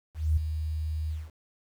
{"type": "tone with ADSR envelope", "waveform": "sine", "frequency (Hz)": 78, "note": "D#2", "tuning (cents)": 5, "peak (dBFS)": -19, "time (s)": [0.14, 1.31], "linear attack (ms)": 230, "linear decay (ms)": 6, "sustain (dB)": -9, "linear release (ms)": 210, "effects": ["9-bit"]}